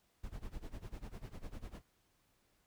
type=noise with tremolo; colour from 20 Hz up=brown; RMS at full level=-43 dBFS; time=0.23-1.82 s; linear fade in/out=10 ms; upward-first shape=sine; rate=10 Hz; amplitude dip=90%; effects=pink hiss -75 dBFS RMS until 2.66 s